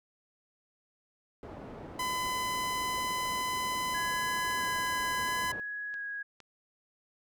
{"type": "low-pass noise", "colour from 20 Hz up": "white", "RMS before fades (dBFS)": -45, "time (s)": [1.43, 5.6], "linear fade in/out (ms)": 0, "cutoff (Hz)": 600, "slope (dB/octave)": 12}
{"type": "tone", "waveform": "sawtooth", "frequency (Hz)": 1010, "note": "B5", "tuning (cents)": 39, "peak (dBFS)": -27, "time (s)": [1.99, 5.52], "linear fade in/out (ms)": 5}
{"type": "tone with vibrato", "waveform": "sine", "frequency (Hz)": 1663, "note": "G#6", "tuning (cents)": 2, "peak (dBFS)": -35, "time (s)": [3.94, 6.23], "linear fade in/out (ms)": 10, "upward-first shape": "square", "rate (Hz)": 0.75, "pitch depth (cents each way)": 10}
{"type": "clicks", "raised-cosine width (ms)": 0.2, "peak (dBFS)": -34, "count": 6, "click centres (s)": [4.51, 4.648, 4.867, 5.278, 5.941, 6.403]}
{"effects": []}